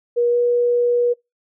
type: tone with pitch glide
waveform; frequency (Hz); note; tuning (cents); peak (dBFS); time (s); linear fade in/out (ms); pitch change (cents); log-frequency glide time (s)
sine; 478.5 to 482.7; A#4 to B4; +45 to -40; -14; 0.16-1.14; 20; +15; 0.3-0.36
effects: noise-tail reverb RT60 0.2 s tail -25 dB re dry